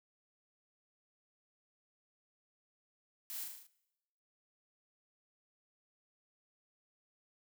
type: noise with echo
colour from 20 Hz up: blue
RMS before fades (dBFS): -44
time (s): 3.3-3.44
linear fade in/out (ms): 0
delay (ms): 38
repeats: 6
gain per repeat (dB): -3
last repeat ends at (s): 3.668
effects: noise-tail reverb RT60 0.9 s tail -20 dB re dry